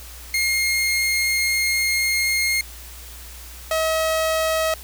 sawtooth tone pair in turn, 2137 / 639.8 Hz, C7 / D#5, +36 / +48 cents, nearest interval octave + major sixth, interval 2088 cents, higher first, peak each -15 dBFS, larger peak neither, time 0.34-2.61 / 3.71-4.74 s, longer first, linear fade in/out 2 ms, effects added 60 Hz sine -39 dBFS peak until 4.83 s + white hiss -41 dBFS RMS until 4.83 s

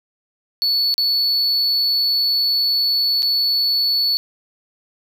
triangle tone with dropouts, 4435 Hz, C#8, in tune, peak -14 dBFS, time 0.62-4.17 s, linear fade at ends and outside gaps 0 ms, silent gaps 0.941-0.98 / 3.222-3.229 s, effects none

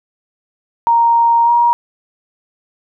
sine tone with pitch glide, 932.3 to 948 Hz, A#5 to A#5, 0 to +29 cents, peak -8 dBFS, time 0.87-1.73 s, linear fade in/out 0 ms, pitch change +29 cents, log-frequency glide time 1.44-1.51 s, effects none

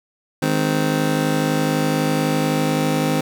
25% pulse chord, Ab major, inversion second, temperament just, 155.74 / 207.7 / 259.6 Hz, Eb3 / Ab3 / C4, +2 / 0 / -13 cents, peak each -17 / -22 / -17 dBFS, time 0.42-3.21 s, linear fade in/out 5 ms, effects none

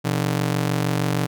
sawtooth ring-modulated tone, 146 Hz, D3, 10 cents flat, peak -13 dBFS, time 0.04-1.27 s, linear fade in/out 20 ms, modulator 23.2 Hz, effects none

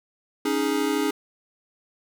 square chord, C# suspended second, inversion none, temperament equal with one note detuned, 278.3 / 311.1 / 415.3 Hz, C#4 / D#4 / G#4, +7 / 0 / 0 cents, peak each -27 dBFS, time 0.45-1.11 s, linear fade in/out 5 ms, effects none

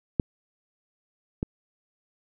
clicks, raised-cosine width 3 ms, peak -8 / -14 dBFS, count 2, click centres 0.198 / 1.429 s, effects none

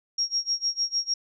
sine tone with tremolo, 5588 Hz, F8, in tune, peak -21 dBFS, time 0.18-1.14 s, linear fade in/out 5 ms, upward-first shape sine, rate 6.6 Hz, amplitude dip 95%, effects none

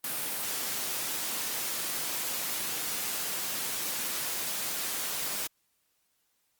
white high-pass noise, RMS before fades -33 dBFS, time 0.04-5.47 s, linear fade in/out 2 ms, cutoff 140 Hz, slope 12 dB/octave, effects white hiss -74 dBFS RMS until 6.59 s + Opus 32 kbps

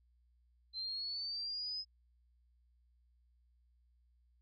sine linear sweep, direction up, 4079 to 5100 Hz, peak -38 dBFS, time 0.73-1.85 s, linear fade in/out 50 ms, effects added 60 Hz sine -68 dBFS peak until 4.41 s

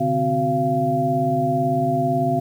sine tone cluster, 128.1 / 146.1 / 258.7 / 370.9 / 686 Hz, C3 / D3 / C4 / F#4 / F5, -36 / -9 / -19 / +4 / -31 cents, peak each -28 / -25 / -24 / -27 / -20 dBFS, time 0-2.4 s, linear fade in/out 10 ms, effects 8-bit

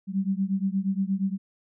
sine beating tone pair, 190 / 198.5 Hz, F#3 / G3, +46 / +22 cents, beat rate 8.5 Hz, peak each -26 / -27 dBFS, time 0.07-1.38 s, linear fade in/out 50 ms, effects none

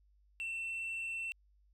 sine tone with vibrato, 2689 Hz, E7, 34 cents sharp, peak -34 dBFS, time 0.4-1.32 s, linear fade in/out 0 ms, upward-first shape square, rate 20 Hz, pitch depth 11 cents each way, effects tanh soft clip ceiling -36 dBFS + added 50 Hz sine -65 dBFS peak until 1.73 s

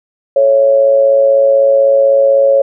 sine tone with amplitude modulation, 552 Hz, C#5, 7 cents flat, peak -3 dBFS, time 0.36-2.62 s, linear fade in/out 5 ms, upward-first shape sine, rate 116 Hz, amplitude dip 55%, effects none

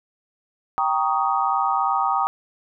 sine chord, Eb dominant seventh, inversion first, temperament equal with one note detuned, 784 / 932.3 / 1121.6 / 1244.5 Hz, G5 / Bb5 / Db6 / Eb6, 0 / 0 / +20 / 0 cents, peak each -23 / -24 / -27 / -23 dBFS, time 0.78-2.27 s, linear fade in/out 0 ms, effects none

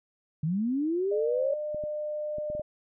sine linear sweep, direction up, 146.4 to 568 Hz, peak -25 dBFS, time 0.43-1.54 s, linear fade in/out 5 ms
sine tone, 602 Hz, D5, 43 cents sharp, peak -30 dBFS, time 1.11-2.62 s, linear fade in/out 10 ms
clicks, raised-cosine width 3 ms, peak -30 dBFS, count 6, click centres 1.746 / 1.838 / 2.384 / 2.501 / 2.551 / 2.596 s
effects none

